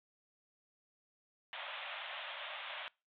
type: band-pass noise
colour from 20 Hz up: white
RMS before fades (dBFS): -45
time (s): 1.53-2.88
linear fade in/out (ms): 0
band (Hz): 550 to 3600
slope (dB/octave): 96
effects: noise-tail reverb RT60 0.3 s tail -25 dB re dry